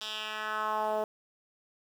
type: tone with band-pass filter sweep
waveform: 10% pulse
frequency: 215.1 Hz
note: A3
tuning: 39 cents flat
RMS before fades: -33 dBFS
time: 0.01-1.04 s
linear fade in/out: 2 ms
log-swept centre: 4100 to 560 Hz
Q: 2.4
effects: 9-bit